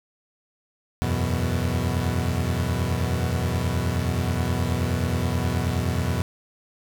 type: chord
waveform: 30% pulse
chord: E suspended second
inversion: none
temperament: equal with one note detuned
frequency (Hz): 82.41 / 91.86 / 123.47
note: E2 / F#2 / B2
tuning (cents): 0 / -12 / 0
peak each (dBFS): -24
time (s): 1.02-6.22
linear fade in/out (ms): 0
effects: none